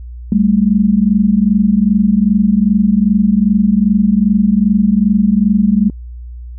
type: tone pair together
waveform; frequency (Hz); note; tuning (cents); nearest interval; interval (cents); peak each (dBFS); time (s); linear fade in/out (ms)
sine; 195.27 / 217.8; G3 / A3; -6 / -17; major second; 189; -11; 0.32-5.9; 2
effects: added 60 Hz sine -26 dBFS peak until 6.58 s